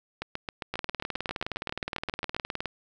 two click trains, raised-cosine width 0.3 ms, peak -15 / -16 dBFS, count 38 / 17, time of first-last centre 0.74-2.657 / 0.22-2.365 s, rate 19.3 / 7.46 Hz, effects none

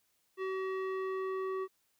square tone with low-pass filter sweep, 379.6 Hz, F#4, 44 cents sharp, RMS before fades -36 dBFS, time 0.37-1.68 s, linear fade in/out 50 ms, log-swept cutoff 2200 to 1300 Hz, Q 1.3, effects white hiss -75 dBFS RMS until 1.99 s

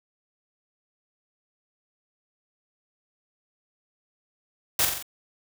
white noise with echo, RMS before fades -22 dBFS, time 4.79-4.85 s, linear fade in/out 2 ms, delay 44 ms, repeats 4, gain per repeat -4 dB, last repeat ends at 5.026 s, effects none

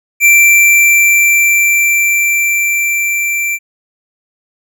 square tone with level ramp, 2349 Hz, D7, in tune, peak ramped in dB -4 to -14 dBFS, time 0.2-3.59 s, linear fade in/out 50 ms, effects none

